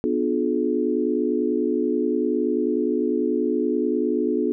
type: chord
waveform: sine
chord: B diminished seventh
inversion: none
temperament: just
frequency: 246.9 / 296.3 / 355.6 / 426.7 Hz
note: B3 / D4 / F4 / Ab4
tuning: 0 / +15 / +31 / +47 cents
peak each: -25 dBFS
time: 0.04-4.52 s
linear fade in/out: 0 ms
effects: none